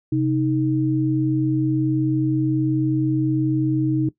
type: tone pair together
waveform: sine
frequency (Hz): 131.5 / 312.8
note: C3 / D#4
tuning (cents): +9 / +9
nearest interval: octave + minor third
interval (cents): 1500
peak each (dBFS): -21 / -19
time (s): 0.12-4.09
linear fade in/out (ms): 5
effects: noise-tail reverb RT60 0.1 s tail -17 dB re dry